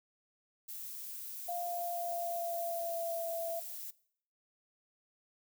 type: noise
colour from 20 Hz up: violet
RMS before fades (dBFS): -44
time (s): 0.68-3.91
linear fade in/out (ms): 10
type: tone with pitch glide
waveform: sine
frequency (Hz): 698.5 to 668.1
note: F5 to E5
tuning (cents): 0 to +23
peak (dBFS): -35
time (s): 1.48-3.6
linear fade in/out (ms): 10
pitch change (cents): -77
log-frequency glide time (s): 1.64-3.23
effects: noise-tail reverb RT60 0.6 s tail -21 dB re dry